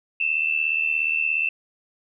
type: tone pair together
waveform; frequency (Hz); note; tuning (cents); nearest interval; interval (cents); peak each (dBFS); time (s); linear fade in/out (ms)
sine; 2622 / 2699; E7 / E7; -10 / +40; minor second; 50; -23; 0.2-1.49; 5
effects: none